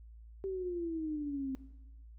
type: exponential sweep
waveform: sine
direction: down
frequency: 390.6 to 261.6 Hz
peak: -34 dBFS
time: 0.44-1.55 s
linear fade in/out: 0 ms
effects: noise-tail reverb RT60 1.0 s tail -17 dB re dry + added 56 Hz sine -50 dBFS peak until 2.18 s